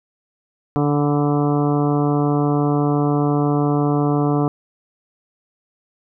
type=harmonic tone with a mistuned harmonic; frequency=145.8 Hz; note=D3; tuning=12 cents flat; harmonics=1 / 2 / 3 / 4 / 5 / 6 / 7 / 8 / 9; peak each=-19 / -19 / -23 / -31 / -26 / -35 / -31 / -31 / -36 dBFS; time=0.76-4.48 s; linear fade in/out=0 ms; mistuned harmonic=7; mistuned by=-21 cents; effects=none